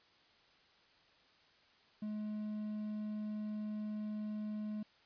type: tone with quantisation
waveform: triangle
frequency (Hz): 212.1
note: G#3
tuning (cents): +37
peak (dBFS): -36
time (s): 2.02-4.83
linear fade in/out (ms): 5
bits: 11
effects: white hiss -67 dBFS RMS until 5.05 s + resampled to 11025 Hz